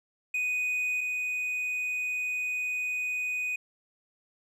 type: tone pair in turn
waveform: triangle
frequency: 2489 / 2489 Hz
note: D#7 / D#7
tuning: 0 / 0 cents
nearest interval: unison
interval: 0 cents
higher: neither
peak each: -25 / -27 dBFS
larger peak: first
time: 0.34-1.01 / 1.01-3.56 s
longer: second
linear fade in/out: 5 ms
effects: resampled to 32000 Hz